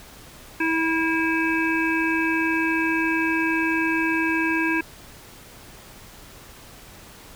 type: harmonic tone with a mistuned harmonic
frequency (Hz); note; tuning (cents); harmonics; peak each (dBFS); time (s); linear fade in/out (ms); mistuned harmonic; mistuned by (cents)
324.7; E4; -26; 1 / 3 / 5 / 7 / 8; -23 / -29 / -25 / -30 / -28; 0.6-4.81; 5; 7; +21
effects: pink hiss -45 dBFS RMS until 7.35 s

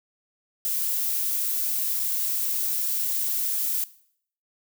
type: noise with dropouts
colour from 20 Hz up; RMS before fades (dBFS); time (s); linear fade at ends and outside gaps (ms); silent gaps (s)
violet; -26; 0.65-3.84; 0; 1.994-1.998
effects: noise-tail reverb RT60 0.6 s tail -18 dB re dry

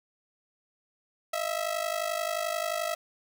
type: ring-modulated tone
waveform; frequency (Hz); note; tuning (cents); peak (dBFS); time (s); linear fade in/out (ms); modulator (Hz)
sawtooth; 653; E5; -17; -22; 1.33-2.95; 5; 25.7
effects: 9-bit

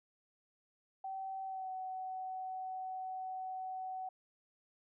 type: tone with pitch glide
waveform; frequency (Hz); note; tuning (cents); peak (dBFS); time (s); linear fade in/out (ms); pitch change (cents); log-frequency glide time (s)
sine; 768 to 750.9; G5 to F#5; -36 to +25; -39; 1.04-4.09; 5; -39; 1.45-1.71
effects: none

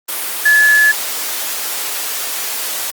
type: tone in noise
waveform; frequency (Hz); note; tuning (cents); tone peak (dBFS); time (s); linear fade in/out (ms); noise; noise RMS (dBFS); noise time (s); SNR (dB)
sine; 1714; A6; -46; -7; 0.45-0.92; 10; white; -21; 0.08-2.91; +11
effects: high-pass 400 Hz 12 dB/octave + Opus 32 kbps

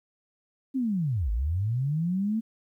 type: linear two-way sweep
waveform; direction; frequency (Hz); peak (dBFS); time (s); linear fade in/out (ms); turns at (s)
sine; down then up; 275.1 to 49.74 to 228.1; -24; 0.74-2.41; 20; 1.31
effects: 11-bit

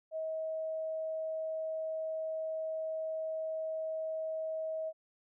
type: tone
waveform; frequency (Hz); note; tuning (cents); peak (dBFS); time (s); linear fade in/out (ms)
sine; 637; D#5; +41; -34; 0.11-4.93; 50
effects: none

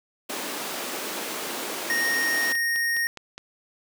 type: high-pass noise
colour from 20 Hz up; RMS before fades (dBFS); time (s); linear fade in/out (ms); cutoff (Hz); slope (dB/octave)
pink; -32; 0.29-2.53; 10; 250; 24
type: tone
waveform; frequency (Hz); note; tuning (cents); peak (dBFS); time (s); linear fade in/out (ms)
square; 1859; A#6; -5; -23; 1.9-3.07; 0
type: click train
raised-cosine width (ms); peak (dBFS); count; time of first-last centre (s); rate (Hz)
0.2; -21; 7; 2.14-3.38; 4.84
effects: none

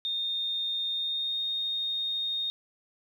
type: tone with pitch glide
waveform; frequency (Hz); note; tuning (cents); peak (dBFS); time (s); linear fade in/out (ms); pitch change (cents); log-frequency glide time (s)
sine; 3658 to 3694; A#7 to A#7; -33 to -16; -28; 0.05-2.5; 0; +17; 0.91-1.39
effects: 10-bit

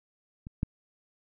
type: clicks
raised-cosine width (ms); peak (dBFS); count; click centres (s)
5; -28 / -15; 2; 0.469 / 0.631
effects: none

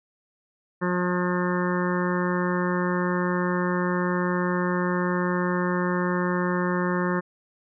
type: harmonic tone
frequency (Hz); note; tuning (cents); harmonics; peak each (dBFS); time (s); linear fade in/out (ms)
179; F3; +43; 1 / 2 / 3 / 5 / 6 / 7 / 8 / 9 / 10; -25 / -28 / -32 / -35 / -32 / -36 / -37 / -37 / -34; 0.81-7.21; 20
effects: none

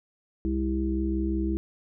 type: harmonic tone with a mistuned harmonic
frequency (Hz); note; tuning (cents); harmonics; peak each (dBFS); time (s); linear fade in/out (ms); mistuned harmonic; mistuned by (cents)
65.41; C2; 0; 1 / 3 / 5 / 6; -28 / -31 / -28 / -40; 0.45-1.57; 0; 3; +37
effects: none

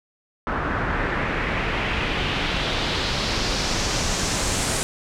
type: noise with low-pass filter sweep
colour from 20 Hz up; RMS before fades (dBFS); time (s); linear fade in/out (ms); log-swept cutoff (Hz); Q
pink; -24; 0.47-4.83; 0; 1400 to 8800; 2
effects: none

